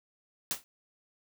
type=noise with exponential decay; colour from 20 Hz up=white; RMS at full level=-28 dBFS; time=0.51-0.64 s; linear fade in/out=0 ms; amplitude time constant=27 ms; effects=none